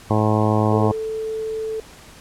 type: harmonic tone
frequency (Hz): 107.4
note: A2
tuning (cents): -41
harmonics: 1 / 2 / 3 / 4 / 5 / 6 / 7 / 8 / 9 / 10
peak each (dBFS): -19 / -22 / -24 / -25 / -26 / -27 / -27 / -28 / -29 / -29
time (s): 0.1-0.92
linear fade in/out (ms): 5
type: tone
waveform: sine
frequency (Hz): 440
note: A4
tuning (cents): 0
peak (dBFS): -23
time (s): 0.72-1.8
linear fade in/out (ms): 2
effects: pink hiss -44 dBFS RMS until 2.2 s + low-pass 11000 Hz 12 dB/octave